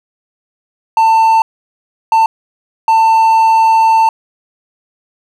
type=tone bursts at uneven times; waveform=triangle; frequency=894 Hz; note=A5; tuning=27 cents sharp; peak=-4 dBFS; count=3; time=0.97-1.42 / 2.12-2.26 / 2.88-4.09 s; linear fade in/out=2 ms; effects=none